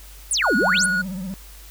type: exponential two-way sweep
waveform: sine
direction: down then up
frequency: 10860 to 190 to 10860 Hz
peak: -18 dBFS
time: 0.31-0.86 s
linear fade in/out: 2 ms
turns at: 0.56 s
type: tone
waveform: triangle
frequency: 1452 Hz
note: F#6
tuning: 33 cents flat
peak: -17 dBFS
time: 0.42-1.02 s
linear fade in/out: 10 ms
type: tone with vibrato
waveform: triangle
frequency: 187.5 Hz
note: F#3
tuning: 23 cents sharp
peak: -25 dBFS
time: 0.61-1.34 s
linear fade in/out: 0 ms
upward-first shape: triangle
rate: 16 Hz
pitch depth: 130 cents each way
effects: added 50 Hz sine -41 dBFS peak until 1.7 s + white hiss -46 dBFS RMS until 1.7 s